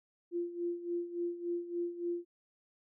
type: tone with tremolo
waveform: sine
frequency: 346.5 Hz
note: F4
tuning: 14 cents flat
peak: -31 dBFS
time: 0.31-2.25 s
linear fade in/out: 50 ms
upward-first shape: sine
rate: 3.5 Hz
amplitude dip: 75%
effects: none